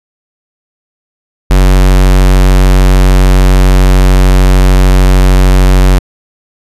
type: tone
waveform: square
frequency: 46.64 Hz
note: F#1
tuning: 15 cents sharp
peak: -3 dBFS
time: 1.5-5.99 s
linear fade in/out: 10 ms
effects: resampled to 32000 Hz